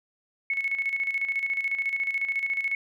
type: tone with tremolo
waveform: sine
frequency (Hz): 2200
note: C#7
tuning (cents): -14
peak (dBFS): -23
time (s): 0.5-2.75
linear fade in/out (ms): 2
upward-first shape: square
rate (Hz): 14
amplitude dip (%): 60
effects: none